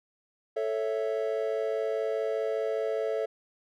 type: chord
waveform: triangle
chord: A major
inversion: none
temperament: equal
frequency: 440 / 554.4 / 659.3 Hz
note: A4 / C#5 / E5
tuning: 0 / 0 / 0 cents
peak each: -28 / -31 / -31 dBFS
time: 0.56-3.26 s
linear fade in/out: 10 ms
effects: none